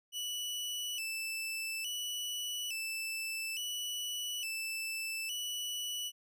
sawtooth tone with vibrato, 2794 Hz, F7, in tune, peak -33 dBFS, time 0.12-6.12 s, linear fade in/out 50 ms, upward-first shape square, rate 0.58 Hz, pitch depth 96 cents each way, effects none

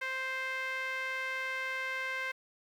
sawtooth tone with band-pass filter, 523.3 Hz, C5, in tune, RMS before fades -36 dBFS, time 0.01-2.32 s, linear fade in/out 10 ms, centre 1900 Hz, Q 3.4, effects 10-bit

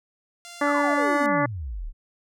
5% pulse tone with pitch glide, 694 to 739.5 Hz, F5 to F#5, -11 to -1 cents, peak -28 dBFS, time 0.45-1.26 s, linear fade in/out 0 ms, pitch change +110 cents, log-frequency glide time 0.98-1.06 s
harmonic tone, 288.8 Hz, D4, 29 cents flat, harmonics 1 / 2 / 3 / 4 / 5 / 6 / 7, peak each -25 / -25 / -28 / -26 / -32 / -30 / -31 dBFS, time 0.61-1.46 s, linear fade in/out 5 ms
sine exponential sweep, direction down, 1568 to 30.2 Hz, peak -29 dBFS, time 0.63-1.93 s, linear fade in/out 50 ms
effects none

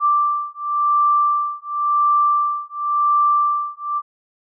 sine beating tone pair, 1175 / 1175.93 Hz, D6 / D6, +1 / +2 cents, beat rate 0.93 Hz, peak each -18 dBFS, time 0-4.02 s, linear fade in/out 50 ms, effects none

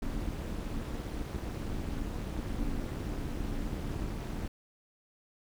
brown noise with amplitude modulation, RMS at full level -32 dBFS, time 0.02-4.48 s, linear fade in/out 5 ms, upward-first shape sine, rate 255 Hz, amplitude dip 80%, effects none

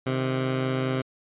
15% pulse tone pair together, 130.81 / 155.56 Hz, C3 / D#3, 0 / 0 cents, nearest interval minor third, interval 300 cents, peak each -18 / -30 dBFS, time 0.06-1.02 s, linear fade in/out 10 ms, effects resampled to 8000 Hz

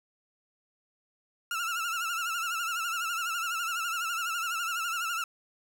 30% pulse tone with vibrato, 1366 Hz, F6, 39 cents flat, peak -27 dBFS, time 1.51-5.24 s, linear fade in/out 2 ms, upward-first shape sine, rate 12 Hz, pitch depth 84 cents each way, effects none

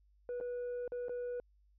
sine tone with dropouts, 488.5 Hz, B4, 19 cents flat, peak -34 dBFS, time 0.29-1.4 s, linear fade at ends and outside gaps 1 ms, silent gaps 0.402-0.41 / 0.878-0.92 / 1.084-1.094 s, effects tanh soft clip ceiling -36 dBFS + added 50 Hz sine -65 dBFS peak until 1.78 s

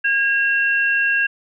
sine tone pair together, 1629.4 / 2723 Hz, G#6 / F7, -33 / -44 cents, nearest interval major sixth, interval 889 cents, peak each -16 / -21 dBFS, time 0.04-1.27 s, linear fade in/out 10 ms, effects none

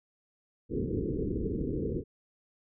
white low-pass noise, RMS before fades -32 dBFS, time 0.69-2.04 s, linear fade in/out 50 ms, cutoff 470 Hz, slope 96 dB/octave, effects none

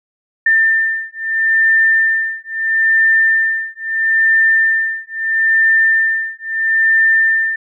sine beating tone pair, 1793 / 1793.76 Hz, A6 / A6, +32 / +33 cents, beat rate 0.76 Hz, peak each -14 dBFS, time 0.46-7.56 s, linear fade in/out 5 ms, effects none

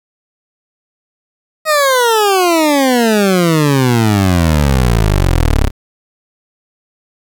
20% pulse exponential sweep, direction down, 637 to 32.7 Hz, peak -4 dBFS, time 1.65-5.71 s, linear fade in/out 50 ms, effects 7-bit

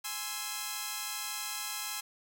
5% pulse chord, Ab augmented, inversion none, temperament equal, 830.6 / 1046.5 / 1318.5 Hz, Ab5 / C6 / E6, 0 / 0 / 0 cents, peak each -28 dBFS, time 0.04-2.01 s, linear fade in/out 10 ms, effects none

